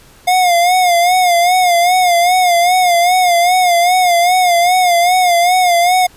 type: tone with vibrato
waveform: square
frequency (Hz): 713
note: F5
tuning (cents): +36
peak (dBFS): -9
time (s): 0.27-6.07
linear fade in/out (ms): 10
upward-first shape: sine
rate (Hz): 2.5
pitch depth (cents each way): 70
effects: pink hiss -44 dBFS RMS until 6.16 s + resampled to 32000 Hz